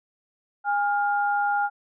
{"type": "tone pair together", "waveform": "sine", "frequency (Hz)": [818.4, 1407], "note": ["G#5", "F6"], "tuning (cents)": [-26, 12], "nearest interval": "major sixth", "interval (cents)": 938, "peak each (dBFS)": [-22, -26], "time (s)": [0.64, 1.7], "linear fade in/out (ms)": 50, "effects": []}